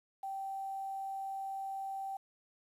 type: tone with quantisation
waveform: sine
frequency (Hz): 778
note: G5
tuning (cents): -13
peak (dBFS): -37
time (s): 0.23-2.17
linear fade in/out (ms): 5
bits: 10
effects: resampled to 32000 Hz